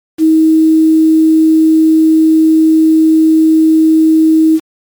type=tone with quantisation; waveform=sine; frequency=317.9 Hz; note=D#4; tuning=37 cents sharp; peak=-4 dBFS; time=0.18-4.6 s; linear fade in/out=50 ms; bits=5; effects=MP3 96 kbps